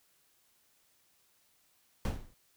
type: noise with exponential decay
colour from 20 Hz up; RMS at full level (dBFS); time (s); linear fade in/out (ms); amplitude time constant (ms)
brown; -25; 2.05-2.34; 1; 63
effects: white hiss -70 dBFS RMS until 2.56 s